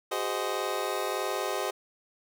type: chord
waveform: 25% pulse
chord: Ab dominant seventh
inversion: third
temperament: just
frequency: 373.8 / 415.3 / 519.1 / 623 Hz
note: Gb4 / Ab4 / C5 / Eb5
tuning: +18 / 0 / -14 / +2 cents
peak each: -31 dBFS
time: 0.11-1.71 s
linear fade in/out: 10 ms
effects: none